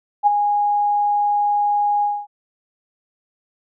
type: tone with ADSR envelope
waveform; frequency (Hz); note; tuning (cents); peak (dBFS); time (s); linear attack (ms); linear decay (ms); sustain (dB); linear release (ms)
sine; 824; G#5; -14; -8; 0.23-2.27; 38; 16; -7; 240
effects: none